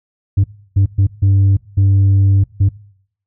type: tone bursts at uneven times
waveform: sine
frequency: 98 Hz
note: G2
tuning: in tune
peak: -5 dBFS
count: 6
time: 0.37-0.44 / 0.76-0.86 / 0.98-1.07 / 1.22-1.57 / 1.77-2.44 / 2.6-2.69 s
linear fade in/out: 10 ms
effects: noise-tail reverb RT60 0.6 s tail -22 dB re dry + tanh soft clip ceiling -7 dBFS